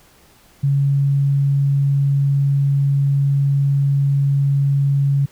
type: tone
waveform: sine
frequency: 139.6 Hz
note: C#3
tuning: 13 cents sharp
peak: -13 dBFS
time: 0.63-5.26 s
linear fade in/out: 10 ms
effects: pink hiss -51 dBFS RMS until 5.31 s